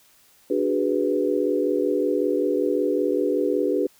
sine chord, G# half-diminished seventh, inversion second, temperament equal, 293.7 / 370 / 415.3 / 493.9 Hz, D4 / F#4 / G#4 / B4, 0 / 0 / 0 / 0 cents, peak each -25 dBFS, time 0.5-3.87 s, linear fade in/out 5 ms, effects white hiss -57 dBFS RMS until 3.99 s

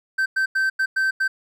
triangle tone bursts at uneven times, 1551 Hz, G6, 19 cents flat, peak -16 dBFS, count 6, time 0.18-0.26 / 0.36-0.46 / 0.55-0.7 / 0.79-0.86 / 0.96-1.11 / 1.2-1.28 s, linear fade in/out 10 ms, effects none

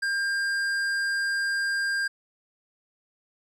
sine tone with tanh clipping, 1600 Hz, G6, 35 cents sharp, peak -26 dBFS, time 0.02-2.08 s, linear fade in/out 10 ms, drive 12 dB, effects none

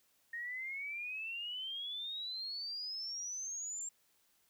sine exponential sweep, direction up, 1848 to 7459 Hz, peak -39 dBFS, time 0.33-3.89 s, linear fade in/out 5 ms, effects white hiss -73 dBFS RMS until 4.49 s

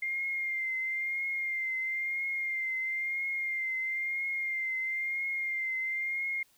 sine tone with vibrato, 2108 Hz, C7, 12 cents sharp, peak -30 dBFS, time 0.02-6.43 s, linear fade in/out 5 ms, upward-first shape triangle, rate 1 Hz, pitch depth 41 cents each way, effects white hiss -66 dBFS RMS until 6.57 s

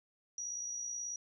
sine tone with amplitude modulation, 5790 Hz, F#8, 38 cents flat, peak -36 dBFS, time 0.38-1.16 s, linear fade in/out 2 ms, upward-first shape sine, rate 58.5 Hz, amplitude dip 40%, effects none

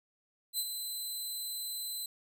15% pulse tone with ADSR envelope, 4040 Hz, B7, 39 cents sharp, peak -23 dBFS, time 0.53-2.06 s, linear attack 58 ms, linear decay 53 ms, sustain -7 dB, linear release 4 ms, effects none

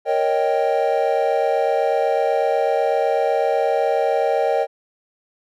triangle chord, Eb dominant seventh, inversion second, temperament equal, 466.2 / 554.4 / 622.3 / 784 Hz, Bb4 / Db5 / Eb5 / G5, 0 / 0 / 0 / 0 cents, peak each -20 dBFS, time 0.05-4.67 s, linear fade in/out 50 ms, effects none

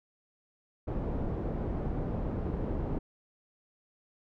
pink low-pass noise, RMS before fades -33 dBFS, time 0.87-2.99 s, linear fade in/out 10 ms, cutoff 530 Hz, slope 12 dB/octave, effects none

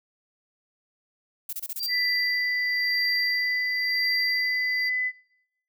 violet noise bursts, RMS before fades -32 dBFS, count 6, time 1.49-1.865 s, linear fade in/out 5 ms, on 40 ms, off 27 ms
triangle tone with tremolo, 4718 Hz, D8, 7 cents sharp, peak -24 dBFS, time 1.79-4.9 s, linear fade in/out 20 ms, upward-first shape sine, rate 0.96 Hz, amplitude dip 65%
sine tone with pitch glide, 1990 to 2006 Hz, B6 to B6, +13 to +26 cents, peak -24 dBFS, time 1.88-5.12 s, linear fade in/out 50 ms, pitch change +13 cents, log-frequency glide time 3.2-4.04 s
effects noise-tail reverb RT60 0.8 s tail -22 dB re dry

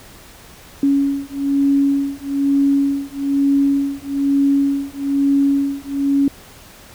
sine beating tone pair, 278.2 / 279.3 Hz, C#4 / C#4, +6 / +13 cents, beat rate 1.1 Hz, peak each -17 dBFS, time 0.83-6.28 s, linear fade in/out 2 ms, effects pink hiss -42 dBFS RMS until 6.94 s

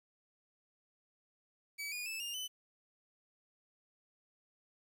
sawtooth tone with pitch steps, 2286 / 2450 / 2626 / 2814 / 3016 Hz, D7 / D#7 / E7 / F7 / F#7, -47 / -27 / -7 / +12 / +32 cents, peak -36 dBFS, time 1.78-2.48 s, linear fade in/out 20 ms, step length 140 ms, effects 11-bit

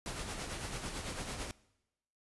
pink noise with tremolo, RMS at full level -39 dBFS, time 0.06-1.51 s, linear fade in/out 0 ms, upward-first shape sine, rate 9 Hz, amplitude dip 45%, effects noise-tail reverb RT60 0.9 s tail -21 dB re dry + resampled to 24000 Hz

